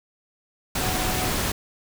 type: tone in noise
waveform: sine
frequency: 740 Hz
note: F#5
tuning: in tune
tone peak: -32 dBFS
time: 0.81-1.3 s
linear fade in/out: 5 ms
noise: pink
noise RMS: -25 dBFS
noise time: 0.75-1.52 s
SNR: -10 dB
effects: none